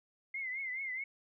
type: tone with vibrato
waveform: sine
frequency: 2093 Hz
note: C7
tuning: in tune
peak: -36 dBFS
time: 0.34-1.04 s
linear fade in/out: 5 ms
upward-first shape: triangle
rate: 4.7 Hz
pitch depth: 100 cents each way
effects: none